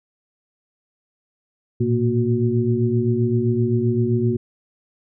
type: tone cluster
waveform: sine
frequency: 113 / 120.7 / 234.1 / 365.7 Hz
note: A2 / B2 / A#3 / F#4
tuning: +47 / -39 / +8 / -20 cents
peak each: -22 dBFS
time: 1.8-4.37 s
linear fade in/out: 10 ms
effects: none